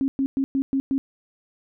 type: tone bursts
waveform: sine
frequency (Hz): 270.6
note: C#4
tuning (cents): -42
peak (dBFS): -19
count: 6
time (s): 0.01-0.98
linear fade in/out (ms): 0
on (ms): 70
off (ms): 110
effects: none